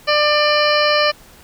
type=harmonic tone; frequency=596 Hz; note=D5; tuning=25 cents sharp; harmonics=1 / 2 / 3 / 4 / 5 / 7 / 8 / 9; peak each=-16 / -19 / -21 / -22 / -23 / -24 / -25 / -26 dBFS; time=0.07-1.12 s; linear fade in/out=20 ms; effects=pink hiss -45 dBFS RMS until 1.43 s